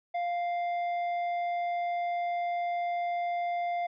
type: tone with hard clipping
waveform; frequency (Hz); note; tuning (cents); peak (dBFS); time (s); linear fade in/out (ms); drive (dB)
sine; 698.5; F5; 0; -30; 0.14-3.87; 10; 6
effects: resampled to 11025 Hz